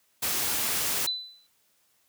white noise, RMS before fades -28 dBFS, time 0.22-1.07 s, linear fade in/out 10 ms
sine tone with exponential decay, 4000 Hz, B7, 21 cents sharp, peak -23 dBFS, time 1.07-1.47 s, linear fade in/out 5 ms, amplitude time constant 85 ms
effects white hiss -68 dBFS RMS until 2.08 s + high-pass 60 Hz 12 dB/octave

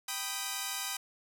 5% pulse chord, G augmented, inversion none, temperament equal, 784 / 987.8 / 1244.5 Hz, G5 / B5 / D#6, 0 / 0 / 0 cents, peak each -27 dBFS, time 0.08-0.97 s, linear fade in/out 5 ms, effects none

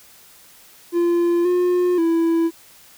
triangle tone with pitch steps, 344.6 / 357.6 / 331.4 Hz, F4 / F4 / E4, -23 / +41 / +9 cents, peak -13 dBFS, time 0.92-2.51 s, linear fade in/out 50 ms, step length 530 ms, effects white hiss -48 dBFS RMS until 2.97 s

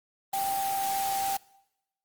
sine tone in noise, 784 Hz, G5, in tune, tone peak -27 dBFS, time 0.33-1.37 s, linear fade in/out 5 ms, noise white, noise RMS -35 dBFS, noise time 0.33-1.37 s, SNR +5 dB, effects noise-tail reverb RT60 0.9 s tail -23 dB re dry + Opus 24 kbps

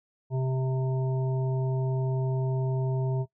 harmonic tone, 130.81 Hz, C3, in tune, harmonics 1 / 3 / 5 / 7, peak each -25 / -35 / -39 / -42 dBFS, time 0.3-3.26 s, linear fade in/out 50 ms, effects noise-tail reverb RT60 0.1 s tail -19 dB re dry

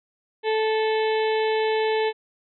harmonic tone, 437.6 Hz, A4, 9 cents flat, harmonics 1 / 2 / 4 / 5 / 6 / 7 / 8 / 9, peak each -21 / -27 / -33 / -35 / -37 / -38 / -39 / -40 dBFS, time 0.43-2.13 s, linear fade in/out 50 ms, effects none

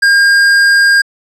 triangle tone with hard clipping, 1612 Hz, G6, 48 cents sharp, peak -7 dBFS, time 0.02-1.02 s, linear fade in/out 10 ms, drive 16 dB, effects low-pass 9000 Hz 12 dB/octave

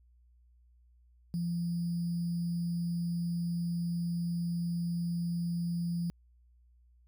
sine tone with sample-and-hold, 171.4 Hz, F3, 32 cents flat, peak -30 dBFS, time 1.34-6.1 s, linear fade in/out 0 ms, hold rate 4900 Hz, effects added 60 Hz sine -60 dBFS peak until 7.07 s

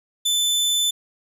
sawtooth tone, 3519 Hz, A7, in tune, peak -15 dBFS, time 0.25-0.91 s, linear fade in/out 10 ms, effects resampled to 32000 Hz + 9-bit

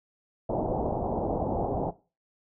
white low-pass noise, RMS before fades -29 dBFS, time 0.49-1.91 s, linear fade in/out 10 ms, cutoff 830 Hz, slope 48 dB/octave, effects noise-tail reverb RT60 0.3 s tail -17 dB re dry

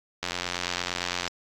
click train, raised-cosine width 0.2 ms, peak -11 dBFS, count 94, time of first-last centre 0.23-1.277 s, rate 88.8 Hz, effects AAC 64 kbps

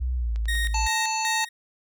sine tone with pitch glide, 62.7 to 55.22 Hz, B1 to A1, +27 to +7 cents, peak -23 dBFS, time 0-0.88 s, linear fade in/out 20 ms, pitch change -220 cents, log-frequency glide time 0.15-0.35 s
click train, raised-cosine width 0.2 ms, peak -27 dBFS, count 5, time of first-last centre 0.36-0.745 s, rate 10.4 Hz
30% pulse tone with tremolo, 1864.7 Hz, A#6, in tune, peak -23 dBFS, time 0.48-1.49 s, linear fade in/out 5 ms, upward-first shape square, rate 2.6 Hz, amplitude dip 80%
harmonic tone, 880 Hz, A5, in tune, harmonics 1 / 3 / 5 / 7 / 8, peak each -26 / -31 / -33 / -34 / -35 dBFS, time 0.74-1.45 s, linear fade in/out 5 ms
effects none

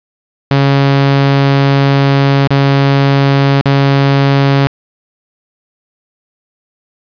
sawtooth tone with dropouts, 138.59 Hz, C#3, in tune, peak -3 dBFS, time 0.51-4.67 s, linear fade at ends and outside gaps 0 ms, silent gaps 2.474-2.506 / 3.611-3.657 s, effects resampled to 11025 Hz + 7-bit

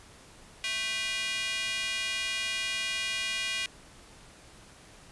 square tone with high-pass filter, 220 Hz, A3, in tune, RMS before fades -32 dBFS, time 0.64-3.66 s, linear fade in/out 0 ms, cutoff 2500 Hz, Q 2.4, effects pink hiss -53 dBFS RMS until 5.11 s + resampled to 24000 Hz

